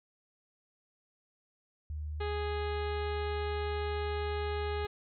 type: tone with pitch glide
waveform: sine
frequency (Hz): 75.6 to 76.26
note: D#2 to D#2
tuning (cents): -49 to -34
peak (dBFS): -35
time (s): 1.9-4.85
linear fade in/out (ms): 0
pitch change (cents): +15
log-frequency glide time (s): 2.95-4.23
type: harmonic tone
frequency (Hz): 414.7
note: G#4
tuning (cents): -3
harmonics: 1 / 2 / 3 / 4 / 5 / 6 / 7 / 8 / 9 / 10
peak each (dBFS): -35 / -41 / -45 / -47 / -49 / -51 / -52 / -53 / -54 / -55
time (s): 2.2-4.87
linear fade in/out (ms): 10
effects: none